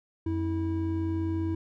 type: tone pair together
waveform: triangle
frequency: 89.97 / 324.8 Hz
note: F#2 / E4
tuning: -48 / -26 cents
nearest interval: octave + minor seventh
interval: 2222 cents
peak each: -28 / -27 dBFS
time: 0.26-1.55 s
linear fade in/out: 5 ms
effects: none